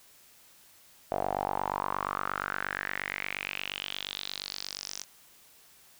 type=tone with band-pass filter sweep; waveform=sawtooth; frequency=48.51 Hz; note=G1; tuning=17 cents flat; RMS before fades=-35 dBFS; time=1.11-5.04 s; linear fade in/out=10 ms; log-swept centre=670 to 6000 Hz; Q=5; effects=white hiss -58 dBFS RMS until 5.99 s